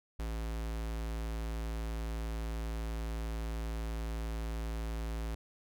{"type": "tone with notch filter", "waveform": "square", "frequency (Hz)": 55.5, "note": "A1", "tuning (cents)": 16, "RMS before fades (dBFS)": -37, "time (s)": [0.19, 5.35], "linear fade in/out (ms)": 5, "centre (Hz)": 120, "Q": 1.9, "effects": []}